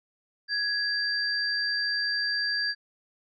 sine tone pair together, 1665 / 4709 Hz, G#6 / D8, +4 / +4 cents, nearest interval octave + tritone, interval 1800 cents, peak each -28 dBFS, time 0.48-2.75 s, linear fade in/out 50 ms, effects none

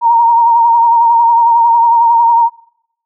sine tone with vibrato, 932.3 Hz, A#5, in tune, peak -5 dBFS, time 0.01-2.5 s, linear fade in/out 50 ms, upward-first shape triangle, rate 11 Hz, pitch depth 44 cents each way, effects noise-tail reverb RT60 0.7 s tail -25 dB re dry

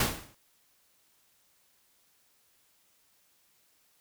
pink noise with exponential decay, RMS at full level -23 dBFS, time 0-0.35 s, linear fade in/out 5 ms, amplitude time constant 75 ms, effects white hiss -68 dBFS RMS until 4 s

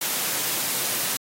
white high-pass noise, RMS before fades -26 dBFS, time 0.01-1.17 s, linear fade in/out 5 ms, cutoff 110 Hz, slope 96 dB/octave, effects AAC 48 kbps

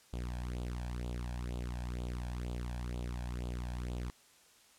sawtooth tone with flanger, 60.6 Hz, B1, 32 cents flat, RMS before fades -39 dBFS, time 0.13-4.1 s, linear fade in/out 0 ms, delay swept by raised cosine 0.26 to 1.24 ms, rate 2.1 Hz, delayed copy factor +0.75, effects white hiss -63 dBFS RMS until 4.78 s + low-pass 10000 Hz 12 dB/octave

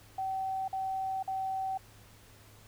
sine tone bursts, 766 Hz, G5, 40 cents flat, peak -31 dBFS, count 3, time 0.18-1.776 s, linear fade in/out 5 ms, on 500 ms, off 48 ms, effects added 105 Hz sine -58 dBFS peak until 2.67 s + pink hiss -58 dBFS RMS until 2.67 s

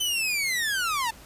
sawtooth linear sweep, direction down, 3071 to 873 Hz, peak -21 dBFS, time 0-1.11 s, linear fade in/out 10 ms, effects pink hiss -49 dBFS RMS until 1.25 s + resampled to 32000 Hz

